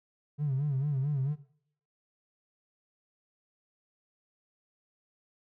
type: tone with vibrato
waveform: triangle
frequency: 140 Hz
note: C#3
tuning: 18 cents sharp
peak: -23 dBFS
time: 0.38-1.36 s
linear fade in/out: 50 ms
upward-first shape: sine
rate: 4.5 Hz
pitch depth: 120 cents each way
effects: noise-tail reverb RT60 0.6 s tail -20 dB re dry + tanh soft clip ceiling -24 dBFS